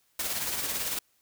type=noise with tremolo; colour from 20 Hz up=white; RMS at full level=-30 dBFS; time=0.19-0.99 s; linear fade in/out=5 ms; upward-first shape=sine; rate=18 Hz; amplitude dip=40%; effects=white hiss -69 dBFS RMS until 1.21 s